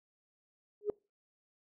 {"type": "tone with exponential growth", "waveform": "sine", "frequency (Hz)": 415.3, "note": "G#4", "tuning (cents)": 0, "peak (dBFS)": -24, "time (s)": [0.81, 0.9], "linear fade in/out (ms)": 1, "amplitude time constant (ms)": 19, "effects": ["noise-tail reverb RT60 0.3 s tail -26 dB re dry", "tanh soft clip ceiling -21 dBFS"]}